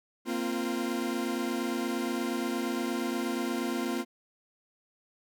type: chord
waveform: 40% pulse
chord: Bb suspended second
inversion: none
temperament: equal with one note detuned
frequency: 233.1 / 261.6 / 345.6 Hz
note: Bb3 / C4 / F4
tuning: 0 / 0 / -18 cents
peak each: -33 dBFS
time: 0.25-4.05 s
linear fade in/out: 50 ms
effects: none